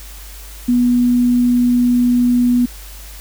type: tone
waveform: sine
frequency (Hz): 244.4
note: B3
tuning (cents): -18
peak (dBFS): -10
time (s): 0.68-2.66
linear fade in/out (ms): 10
effects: added 50 Hz sine -33 dBFS peak until 3.2 s + white hiss -38 dBFS RMS until 3.2 s